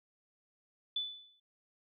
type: tone with exponential decay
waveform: sine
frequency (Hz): 3486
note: A7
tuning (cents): -17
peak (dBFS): -30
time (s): 0.96-1.4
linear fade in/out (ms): 5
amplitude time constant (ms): 94
effects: none